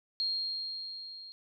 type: tone with level ramp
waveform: sine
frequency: 4233 Hz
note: C8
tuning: 19 cents sharp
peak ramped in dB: -28 to -45 dBFS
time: 0.2-1.32 s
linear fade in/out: 0 ms
effects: none